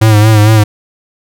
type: tone with vibrato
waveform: square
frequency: 107.6 Hz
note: A2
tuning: 38 cents flat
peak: -4 dBFS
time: 0.01-0.64 s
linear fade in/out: 10 ms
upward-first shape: sine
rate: 4.4 Hz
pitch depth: 54 cents each way
effects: none

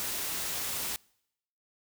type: noise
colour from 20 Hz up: white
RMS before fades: -34 dBFS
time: 0-0.96 s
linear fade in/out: 0 ms
effects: noise-tail reverb RT60 0.8 s tail -26 dB re dry

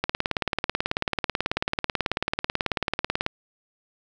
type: click train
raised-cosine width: 0.3 ms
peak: -7 dBFS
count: 60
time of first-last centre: 0.04-3.264 s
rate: 18.3 Hz
effects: none

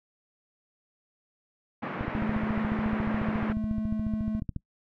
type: band-pass noise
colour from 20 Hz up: pink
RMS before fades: -35 dBFS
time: 1.82-3.53 s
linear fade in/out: 10 ms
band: 150 to 2100 Hz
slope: 24 dB/octave
type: click train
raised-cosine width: 5 ms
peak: -20 dBFS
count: 37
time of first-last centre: 2.01-4.563 s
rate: 14.1 Hz
type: tone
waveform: triangle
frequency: 216.5 Hz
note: A3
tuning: 28 cents flat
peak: -26 dBFS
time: 2.15-4.4 s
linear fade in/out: 5 ms
effects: noise-tail reverb RT60 0.1 s tail -23 dB re dry

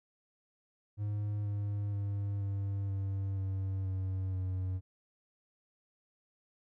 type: tone with pitch steps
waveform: triangle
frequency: 103.83 / 102.22 / 100.64 / 99.08 / 97.55 / 96.04 / 94.55 / 93.09 Hz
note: G#2 / G#2 / G2 / G2 / G2 / G2 / F#2 / F#2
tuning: 0 / -27 / +46 / +19 / -8 / -35 / +38 / +11 cents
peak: -30 dBFS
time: 0.97-4.81 s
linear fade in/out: 50 ms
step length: 480 ms
effects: none

